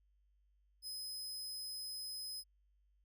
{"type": "tone", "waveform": "sawtooth", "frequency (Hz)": 5060, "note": "D#8", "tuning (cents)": 28, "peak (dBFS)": -40, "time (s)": [0.82, 2.44], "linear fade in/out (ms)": 50, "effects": ["added 50 Hz sine -70 dBFS peak until 3.04 s"]}